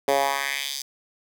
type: tone with high-pass filter sweep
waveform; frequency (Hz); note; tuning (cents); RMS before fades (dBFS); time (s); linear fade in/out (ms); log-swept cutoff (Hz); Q
10% pulse; 138.59; C#3; 0; -25; 0.08-0.82; 2; 460 to 5400; 2
effects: none